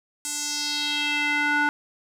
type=tone with band-pass filter sweep; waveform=square; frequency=293.7 Hz; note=D4; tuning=in tune; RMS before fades=-25 dBFS; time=0.25-1.69 s; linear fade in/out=0 ms; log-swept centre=8200 to 1300 Hz; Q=2.6; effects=none